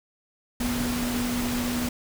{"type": "tone in noise", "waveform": "sine", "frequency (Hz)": 243.6, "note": "B3", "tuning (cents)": -24, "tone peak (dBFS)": -26, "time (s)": [0.6, 1.89], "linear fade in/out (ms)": 5, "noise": "pink", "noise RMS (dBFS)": -31, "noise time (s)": [0.6, 1.89], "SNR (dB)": 2, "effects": []}